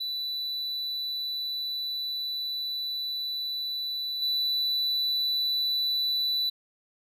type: tone with level steps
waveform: triangle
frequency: 3973 Hz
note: B7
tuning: 10 cents sharp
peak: -28 / -23 dBFS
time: 0-6.5 s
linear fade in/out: 10 ms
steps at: 4.22 s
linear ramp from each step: 2 ms
effects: none